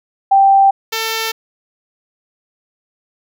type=tone pair in turn; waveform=sine / 5% pulse; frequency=784 / 447.3 Hz; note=G5 / A4; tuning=0 / +28 cents; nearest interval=minor seventh; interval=972 cents; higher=first; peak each=-6 dBFS; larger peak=neither; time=0.31-0.71 / 0.92-1.32 s; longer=neither; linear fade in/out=10 ms; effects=none